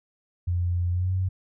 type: tone with pitch glide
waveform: sine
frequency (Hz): 88 to 93.23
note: F2 to F#2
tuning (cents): +14 to +14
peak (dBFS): -22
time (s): 0.47-1.29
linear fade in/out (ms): 10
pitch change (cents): +100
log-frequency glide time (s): 0.91-1.12
effects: none